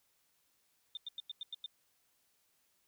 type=tone bursts; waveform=sine; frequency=3600 Hz; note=A7; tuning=39 cents sharp; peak=-39 dBFS; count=7; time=0.95-1.661 s; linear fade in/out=2 ms; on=21 ms; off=94 ms; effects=white hiss -75 dBFS RMS until 2.87 s